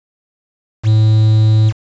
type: tone with quantisation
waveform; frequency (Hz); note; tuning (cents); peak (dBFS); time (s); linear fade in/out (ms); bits
triangle; 108.9; A2; -17; -5; 0.83-1.73; 50; 5
effects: resampled to 16000 Hz